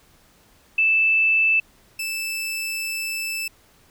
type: tone pair in turn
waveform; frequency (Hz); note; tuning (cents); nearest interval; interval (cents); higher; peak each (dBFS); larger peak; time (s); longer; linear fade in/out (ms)
sine / sawtooth; 2637 / 2637; E7 / E7; 0 / 0; unison; 0; neither; -15 / -22; first; 0.78-1.6 / 1.99-3.48; second; 5
effects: pink hiss -56 dBFS RMS until 3.9 s